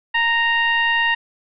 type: tone with frequency modulation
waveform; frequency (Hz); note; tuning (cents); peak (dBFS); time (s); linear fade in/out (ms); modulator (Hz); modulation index
sine; 1859; A#6; -5; -15; 0.14-1.15; 10; 932; 0.99
effects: none